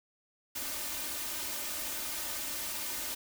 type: noise with comb filter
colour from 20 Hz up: white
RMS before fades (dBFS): -37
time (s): 0.55-3.15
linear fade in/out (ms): 10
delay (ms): 3.3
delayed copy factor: +0.7
effects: none